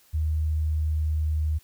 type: tone with pitch glide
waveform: sine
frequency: 77.78 to 77.15 Hz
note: D#2 to D#2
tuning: 0 to -14 cents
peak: -22 dBFS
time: 0.13-1.59 s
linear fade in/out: 20 ms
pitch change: -14 cents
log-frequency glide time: 0.24-1.38 s
effects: white hiss -59 dBFS RMS until 1.63 s